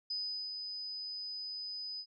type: tone with ADSR envelope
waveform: sine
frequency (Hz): 4999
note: D#8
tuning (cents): +7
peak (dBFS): -34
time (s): 0.1-2.06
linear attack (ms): 7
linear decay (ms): 400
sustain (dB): -5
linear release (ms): 65
effects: none